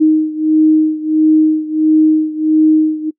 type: beating tone pair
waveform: sine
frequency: 311.1 / 312.6 Hz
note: D#4 / D#4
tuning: 0 / +8 cents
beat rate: 1.5 Hz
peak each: -10 / -13 dBFS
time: 0-3.11 s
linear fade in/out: 20 ms
effects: noise-tail reverb RT60 0.1 s tail -24 dB re dry